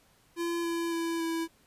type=tone with pitch steps; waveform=square; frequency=340.6 / 336.9 / 333.2 / 329.6 Hz; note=F4 / E4 / E4 / E4; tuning=-43 / +38 / +19 / 0 cents; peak=-30 dBFS; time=0.36-1.48 s; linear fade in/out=50 ms; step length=280 ms; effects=pink hiss -64 dBFS RMS until 1.66 s + resampled to 32000 Hz